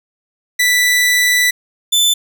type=tone pair in turn; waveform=sawtooth; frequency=1975.5 / 3520 Hz; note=B6 / A7; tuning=0 / 0 cents; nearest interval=minor seventh; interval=1000 cents; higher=second; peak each=-7 dBFS; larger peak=neither; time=0.59-1.51 / 1.92-2.14 s; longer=first; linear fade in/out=10 ms; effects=none